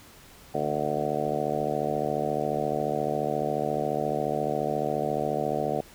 harmonic tone with a mistuned harmonic, 74.3 Hz, D2, 21 cents sharp, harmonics 2 / 3 / 4 / 5 / 6 / 7 / 8 / 9 / 10, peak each -36 / -36 / -36 / -36 / -32 / -36 / -32 / -33 / -32 dBFS, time 0.54-5.81 s, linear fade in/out 5 ms, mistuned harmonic 2, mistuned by -38 cents, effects pink hiss -51 dBFS RMS until 5.94 s

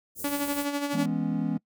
white band-stop noise, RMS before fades -37 dBFS, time 0.15-0.67 s, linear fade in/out 50 ms, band 490 to 7300 Hz, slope 24 dB/octave
sawtooth tone with tremolo, 286 Hz, D4, 46 cents flat, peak -21 dBFS, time 0.24-1.06 s, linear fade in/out 5 ms, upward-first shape sine, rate 12 Hz, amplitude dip 55%
triangle chord, C# minor seventh, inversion first, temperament equal, 164.81 / 207.7 / 246.9 / 277.2 Hz, E3 / G#3 / B3 / C#4, 0 / 0 / 0 / 0 cents, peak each -29 dBFS, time 0.93-1.58 s, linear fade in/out 10 ms
effects noise-tail reverb RT60 0.1 s tail -23 dB re dry

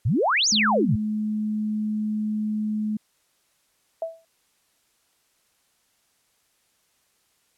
sine exponential two-way sweep, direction up then down, 92.5 to 7040 to 92.5 Hz, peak -18 dBFS, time 0.05-0.96 s, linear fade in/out 10 ms, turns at 0.49 s
sine tone, 213.5 Hz, G#3, 48 cents sharp, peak -23 dBFS, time 0.52-2.97 s, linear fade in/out 5 ms
sine tone with exponential decay, 656 Hz, E5, 9 cents flat, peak -22 dBFS, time 4.02-4.25 s, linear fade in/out 2 ms, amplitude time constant 48 ms
effects white hiss -67 dBFS RMS until 7.57 s + low-pass 12000 Hz 12 dB/octave

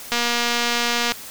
click train, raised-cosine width 0.2 ms, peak -4 dBFS, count 239, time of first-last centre 0.12-1.12 s, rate 238 Hz, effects white hiss -37 dBFS RMS until 1.3 s

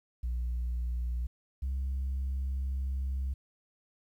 sine tone pair in turn, 60.3 / 66.51 Hz, B1 / C2, -41 / +29 cents, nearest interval major second, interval 170 cents, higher second, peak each -28 dBFS, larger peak neither, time 0.23-1.27 / 1.62-3.34 s, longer second, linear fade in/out 10 ms, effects tanh soft clip ceiling -28 dBFS + 11-bit

